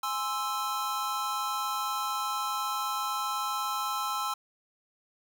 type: chord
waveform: square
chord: Ab augmented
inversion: none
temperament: equal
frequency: 830.6 / 1046.5 / 1318.5 Hz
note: Ab5 / C6 / E6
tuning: 0 / 0 / 0 cents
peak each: -37 / -35 / -33 dBFS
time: 0.03-4.34 s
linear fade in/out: 5 ms
effects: none